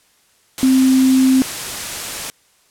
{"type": "tone in noise", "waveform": "sine", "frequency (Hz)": 261.6, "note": "C4", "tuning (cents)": 0, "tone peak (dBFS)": -9, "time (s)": [0.63, 1.42], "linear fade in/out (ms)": 0, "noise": "white", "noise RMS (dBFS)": -25, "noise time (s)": [0.58, 2.3], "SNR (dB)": 13, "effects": ["white hiss -56 dBFS RMS until 2.7 s", "low-pass 11000 Hz 12 dB/octave"]}